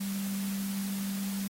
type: tone in noise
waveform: sine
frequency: 196.4 Hz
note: G3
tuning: 4 cents sharp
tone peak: -31 dBFS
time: 0-1.48 s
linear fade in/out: 10 ms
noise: white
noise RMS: -42 dBFS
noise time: 0-1.48 s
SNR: +8 dB
effects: AAC 48 kbps